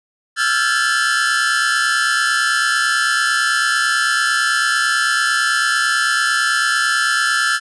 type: tone cluster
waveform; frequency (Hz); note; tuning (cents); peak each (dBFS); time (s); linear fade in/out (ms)
45% pulse; 1331 / 1400 / 1602 / 1729 / 3041; E6 / F6 / G6 / A6 / F#7; +16 / +4 / +37 / -31 / +47; -22 / -21 / -22 / -18 / -27; 0.36-7.6; 50
effects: resampled to 24000 Hz